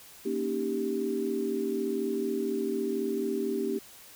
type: chord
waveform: sine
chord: Eb dominant seventh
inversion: second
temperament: equal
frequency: 233.1 / 277.2 / 311.1 / 392 Hz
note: Bb3 / Db4 / Eb4 / G4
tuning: 0 / 0 / 0 / 0 cents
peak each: -34 / -35 / -36 / -30 dBFS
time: 0.25-3.79 s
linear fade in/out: 10 ms
effects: white hiss -51 dBFS RMS until 4.15 s